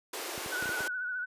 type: high-pass noise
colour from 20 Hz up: pink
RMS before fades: -38 dBFS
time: 0.13-0.88 s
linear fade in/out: 5 ms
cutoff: 310 Hz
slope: 48 dB/octave
type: clicks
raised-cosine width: 2 ms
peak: -28 dBFS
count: 6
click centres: 0.378 / 0.461 / 0.625 / 0.657 / 0.692 / 0.806 s
type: tone with vibrato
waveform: sine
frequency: 1480 Hz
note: F#6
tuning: in tune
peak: -32 dBFS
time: 0.51-1.26 s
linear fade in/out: 20 ms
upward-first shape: sine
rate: 14 Hz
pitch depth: 44 cents each way
effects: high-pass 60 Hz 12 dB/octave + resampled to 32000 Hz